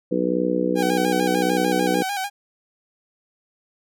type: harmonic tone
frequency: 61.74 Hz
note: B1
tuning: in tune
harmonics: 3 / 4 / 5 / 6 / 7 / 8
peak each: -26 / -28 / -24 / -28 / -28 / -24 dBFS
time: 0.11-2.03 s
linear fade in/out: 10 ms
type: tone with vibrato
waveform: sawtooth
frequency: 784 Hz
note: G5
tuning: in tune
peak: -20 dBFS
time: 0.75-2.3 s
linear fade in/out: 50 ms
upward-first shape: square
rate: 6.7 Hz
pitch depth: 57 cents each way
effects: none